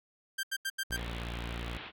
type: tone bursts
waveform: sawtooth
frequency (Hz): 1579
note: G6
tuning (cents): +12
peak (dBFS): -28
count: 5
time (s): 0.38-0.969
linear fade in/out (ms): 10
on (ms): 53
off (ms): 81
type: tone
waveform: sawtooth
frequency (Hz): 58.3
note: A#1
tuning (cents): +1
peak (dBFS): -33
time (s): 0.9-1.78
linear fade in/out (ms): 5
type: low-pass noise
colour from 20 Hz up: white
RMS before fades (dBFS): -45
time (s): 0.93-1.92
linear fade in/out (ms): 50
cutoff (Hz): 3600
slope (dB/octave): 48
effects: none